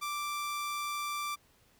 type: tone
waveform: sawtooth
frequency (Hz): 1174.7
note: D6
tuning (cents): 0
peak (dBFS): -30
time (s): 0.01-1.36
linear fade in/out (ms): 20
effects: pink hiss -66 dBFS RMS until 1.79 s

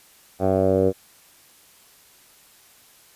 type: tone with low-pass filter sweep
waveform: 10% pulse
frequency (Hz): 95.2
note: F#2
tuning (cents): +50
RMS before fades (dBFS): -19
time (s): 0.39-0.93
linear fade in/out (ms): 50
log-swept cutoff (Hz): 760 to 470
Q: 3.7
effects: white hiss -53 dBFS RMS until 3.15 s + resampled to 32000 Hz

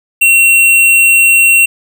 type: tone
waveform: square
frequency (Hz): 2730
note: F7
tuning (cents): -40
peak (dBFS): -5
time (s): 0.21-1.66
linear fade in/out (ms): 10
effects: none

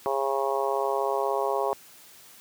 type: harmonic tone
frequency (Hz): 136.6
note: C#3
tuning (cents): -25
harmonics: 3 / 4 / 5 / 6 / 7 / 8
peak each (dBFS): -29 / -30 / -31 / -32 / -32 / -33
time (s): 0.06-1.73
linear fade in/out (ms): 0
effects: white hiss -51 dBFS RMS until 2.4 s + high-pass 80 Hz 12 dB/octave

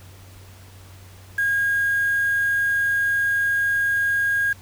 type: tone with quantisation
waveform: sine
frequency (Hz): 1629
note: G#6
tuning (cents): -34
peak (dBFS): -18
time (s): 1.38-4.53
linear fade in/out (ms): 5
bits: 6
effects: added 94 Hz sine -43 dBFS peak until 4.61 s + pink hiss -49 dBFS RMS until 4.61 s

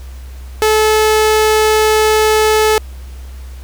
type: tone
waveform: sawtooth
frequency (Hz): 432.5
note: A4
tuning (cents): -30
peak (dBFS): -5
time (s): 0.62-2.78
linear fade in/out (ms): 0
effects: added 64 Hz sine -27 dBFS peak until 3.63 s + pink hiss -43 dBFS RMS until 3.63 s

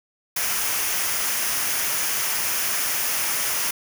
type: noise with comb filter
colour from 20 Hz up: white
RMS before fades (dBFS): -24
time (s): 0.36-3.71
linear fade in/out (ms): 5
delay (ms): 0.25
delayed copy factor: -0.5
effects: none

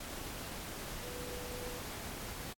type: tone in noise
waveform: sine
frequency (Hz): 492.9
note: B4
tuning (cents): -3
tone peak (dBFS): -46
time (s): 1.03-1.79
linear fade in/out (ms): 5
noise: pink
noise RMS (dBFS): -44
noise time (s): 0-2.53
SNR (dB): -5
effects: AAC 64 kbps

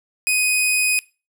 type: tone pair together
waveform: sawtooth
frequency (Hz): 2502 / 5004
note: D#7 / D#8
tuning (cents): +9 / +9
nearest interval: octave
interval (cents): 1200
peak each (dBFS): -14 / -16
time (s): 0.27-0.99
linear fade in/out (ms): 0
effects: noise-tail reverb RT60 0.3 s tail -21 dB re dry

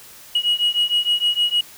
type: beating tone pair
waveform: sine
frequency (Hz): 2900 / 2906.5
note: F#7 / F#7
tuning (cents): -35 / -32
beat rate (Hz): 6.5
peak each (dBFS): -18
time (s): 0.35-1.61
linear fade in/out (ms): 5
effects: tanh soft clip ceiling -12 dBFS + white hiss -43 dBFS RMS until 1.77 s

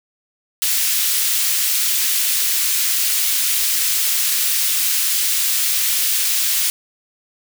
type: high-pass noise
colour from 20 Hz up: white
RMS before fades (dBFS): -18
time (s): 0.62-6.7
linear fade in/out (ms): 0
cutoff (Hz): 2300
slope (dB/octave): 12
effects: none

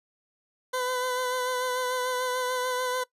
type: tone with vibrato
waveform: 20% pulse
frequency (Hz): 504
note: B4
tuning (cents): +35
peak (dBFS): -22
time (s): 0.73-3.04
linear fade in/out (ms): 10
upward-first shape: sine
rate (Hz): 6.8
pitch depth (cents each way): 25
effects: noise-tail reverb RT60 0.1 s tail -20 dB re dry + resampled to 32000 Hz

